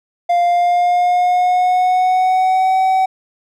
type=tone with pitch glide; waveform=triangle; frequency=698.5 to 757.3 Hz; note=F5 to F#5; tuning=0 to +40 cents; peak=-9 dBFS; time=0.29-3.06 s; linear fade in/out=10 ms; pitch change=+140 cents; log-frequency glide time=0.43-2.78 s; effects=none